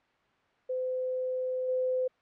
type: tone with level steps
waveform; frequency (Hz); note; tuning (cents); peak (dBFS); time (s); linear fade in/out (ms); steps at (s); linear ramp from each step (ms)
sine; 511; C5; -41; -29 / -26; 0.69-2.08; 10; 1.68; 10
effects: white hiss -67 dBFS RMS until 2.21 s + low-pass 2000 Hz 12 dB/octave